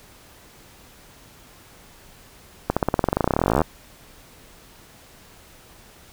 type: accelerating click train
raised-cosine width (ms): 1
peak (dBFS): -4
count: 30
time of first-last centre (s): 2.7-3.617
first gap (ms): 66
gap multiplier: 0.94
effects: pink hiss -49 dBFS RMS until 6.12 s